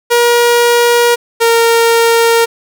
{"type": "tone pair in turn", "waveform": "sawtooth", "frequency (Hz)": [476.6, 462], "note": ["A#4", "A#4"], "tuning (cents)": [38, -16], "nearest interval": "minor second", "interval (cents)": 54, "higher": "first", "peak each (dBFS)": -3, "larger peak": "neither", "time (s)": [[0.1, 1.16], [1.4, 2.46]], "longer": "neither", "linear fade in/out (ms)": 20, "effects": []}